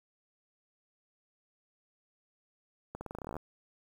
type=accelerating click train; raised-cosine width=1 ms; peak=-26 dBFS; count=15; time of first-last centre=2.95-3.366 s; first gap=60 ms; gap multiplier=0.88; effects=9-bit